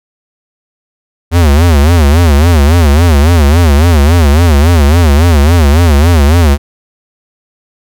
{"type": "tone with vibrato", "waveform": "square", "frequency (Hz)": 78.4, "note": "D#2", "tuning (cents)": 14, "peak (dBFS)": -4, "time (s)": [1.31, 6.58], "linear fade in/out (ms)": 50, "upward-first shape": "sine", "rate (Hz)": 3.6, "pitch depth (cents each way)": 200, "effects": []}